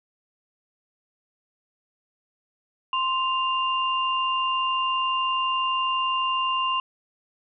sine tone pair together, 1045.7 / 2794 Hz, C6 / F7, -1 / 0 cents, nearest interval octave + perfect fourth, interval 1701 cents, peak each -23 / -27 dBFS, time 2.93-6.8 s, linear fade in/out 2 ms, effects none

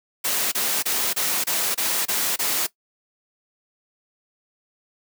white noise bursts, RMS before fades -23 dBFS, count 8, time 0.24-2.669 s, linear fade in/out 10 ms, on 280 ms, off 27 ms, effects noise-tail reverb RT60 0.1 s tail -18 dB re dry + high-pass 200 Hz 12 dB/octave

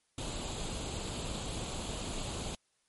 pink noise with comb filter, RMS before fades -38 dBFS, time 0.18-2.55 s, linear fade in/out 2 ms, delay 0.27 ms, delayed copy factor +0.6, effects white hiss -75 dBFS RMS until 2.88 s + MP3 48 kbps

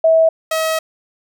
sine / sawtooth tone pair in turn, 648 / 639.8 Hz, E5 / D#5, -30 / +48 cents, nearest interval unison, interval 22 cents, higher first, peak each -8 / -12 dBFS, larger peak first, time 0.04-0.29 / 0.51-0.79 s, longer second, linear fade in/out 5 ms, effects none

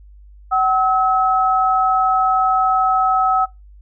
sine tone pair together, 756 / 1289.4 Hz, F#5 / E6, +37 / -39 cents, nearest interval major sixth, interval 924 cents, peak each -16 dBFS, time 0.51-3.46 s, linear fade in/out 20 ms, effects noise-tail reverb RT60 0.2 s tail -21 dB re dry + added 50 Hz sine -40 dBFS peak until 3.81 s

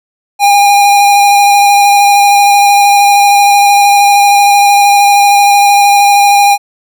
square tone with vibrato, 809 Hz, G#5, 46 cents flat, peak -4 dBFS, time 0.39-6.58 s, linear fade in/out 50 ms, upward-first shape square, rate 13 Hz, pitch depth 11 cents each way, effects none

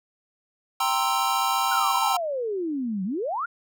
square chord, C dominant seventh, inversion second, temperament equal, 784 / 932.3 / 1046.5 / 1318.5 Hz, G5 / Bb5 / C6 / E6, 0 / 0 / 0 / 0 cents, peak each -28 dBFS, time 0.8-2.17 s, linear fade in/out 5 ms
sine exponential two-way sweep, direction down then up, 1480 to 181 to 1480 Hz, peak -25 dBFS, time 1.71-3.46 s, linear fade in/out 10 ms, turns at 3.04 s
effects none

